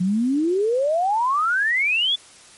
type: exponential sweep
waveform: sine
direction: up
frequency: 174.61 to 3520 Hz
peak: -17 dBFS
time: 0-2.16 s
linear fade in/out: 10 ms
effects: white hiss -47 dBFS RMS until 2.57 s + MP3 48 kbps